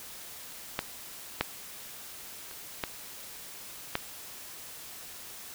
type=clicks; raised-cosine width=0.3 ms; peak=-12 / -9 / -27 / -13 / -11 dBFS; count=5; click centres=0.791 / 1.41 / 2.512 / 2.838 / 3.954 s; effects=white hiss -45 dBFS RMS until 5.54 s